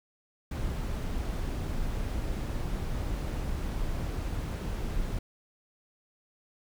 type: noise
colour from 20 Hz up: brown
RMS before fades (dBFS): -32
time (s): 0.51-5.19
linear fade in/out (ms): 5
effects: none